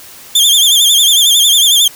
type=tone with vibrato; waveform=sawtooth; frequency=3371 Hz; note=G#7; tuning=25 cents sharp; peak=-3 dBFS; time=0.35-1.88 s; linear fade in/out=5 ms; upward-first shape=sine; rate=11 Hz; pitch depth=110 cents each way; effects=white hiss -35 dBFS RMS until 1.95 s